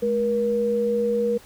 sine tone pair together, 212.6 / 476.9 Hz, G#3 / A#4, +41 / +39 cents, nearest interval octave + major second, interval 1398 cents, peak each -27 / -20 dBFS, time 0.02-1.38 s, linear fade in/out 10 ms, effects pink hiss -49 dBFS RMS until 1.45 s

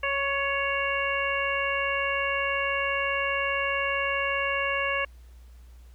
harmonic tone with a mistuned harmonic, 554.4 Hz, C#5, in tune, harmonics 1 / 2 / 3 / 4 / 5, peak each -31 / -31 / -31 / -31 / -31 dBFS, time 0.03-5.05 s, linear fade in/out 5 ms, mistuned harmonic 3, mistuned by +20 cents, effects added 60 Hz sine -46 dBFS peak until 5.94 s + pink hiss -63 dBFS RMS until 5.94 s

